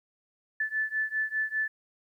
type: beating tone pair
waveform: sine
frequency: 1745 / 1750 Hz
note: A6 / A6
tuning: -15 / -10 cents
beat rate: 5 Hz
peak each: -30 / -31 dBFS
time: 0.6-1.68 s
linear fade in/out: 5 ms
effects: 11-bit